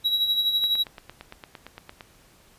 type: tone with tremolo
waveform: triangle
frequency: 3877 Hz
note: B7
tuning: 33 cents flat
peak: -17 dBFS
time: 0.04-0.84 s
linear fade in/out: 20 ms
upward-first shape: sine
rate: 12 Hz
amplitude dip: 55%
type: click train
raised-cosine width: 0.3 ms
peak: -23 dBFS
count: 13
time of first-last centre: 0.64-2.008 s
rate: 8.77 Hz
effects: pink hiss -56 dBFS RMS until 2.58 s + resampled to 32000 Hz